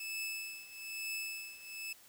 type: tone with tremolo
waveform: sawtooth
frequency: 2616 Hz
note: E7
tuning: 14 cents flat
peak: -33 dBFS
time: 0-1.93 s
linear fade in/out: 5 ms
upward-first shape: triangle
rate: 1.1 Hz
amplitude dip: 85%
effects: white hiss -60 dBFS RMS until 2.08 s